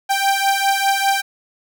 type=beating tone pair; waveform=sawtooth; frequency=784 / 789 Hz; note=G5 / G5; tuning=0 / +11 cents; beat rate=5 Hz; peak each=-14 / -15 dBFS; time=0.09-1.22 s; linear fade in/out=20 ms; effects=none